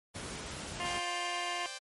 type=noise; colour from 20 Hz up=pink; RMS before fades=-41 dBFS; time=0.14-1 s; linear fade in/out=20 ms
type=harmonic tone; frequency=351.4 Hz; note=F4; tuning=11 cents sharp; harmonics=1 / 2 / 3 / 5 / 6 / 7 / 8 / 9; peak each=-47 / -39 / -39 / -44 / -42 / -49 / -42 / -47 dBFS; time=0.8-1.66 s; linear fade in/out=0 ms
type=chord; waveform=5% pulse; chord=C suspended second; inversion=none; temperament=just; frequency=523.3 / 588.7 / 784.9 Hz; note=C5 / D5 / G5; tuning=0 / +4 / +2 cents; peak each=-35 / -36 / -33 dBFS; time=0.84-1.79 s; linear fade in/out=20 ms
effects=high-pass 60 Hz 12 dB/octave + MP3 48 kbps